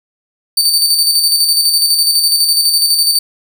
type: tone with tremolo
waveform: sawtooth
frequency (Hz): 4578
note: D8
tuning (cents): -45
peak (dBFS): -5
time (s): 0.57-3.19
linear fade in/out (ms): 5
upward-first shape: square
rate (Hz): 12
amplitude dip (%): 40
effects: none